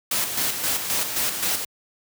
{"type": "noise with tremolo", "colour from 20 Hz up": "white", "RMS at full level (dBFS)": -23, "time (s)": [0.11, 1.65], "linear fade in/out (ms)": 5, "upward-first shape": "square", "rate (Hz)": 3.8, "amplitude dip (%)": 50, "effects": ["high-pass 80 Hz 12 dB/octave"]}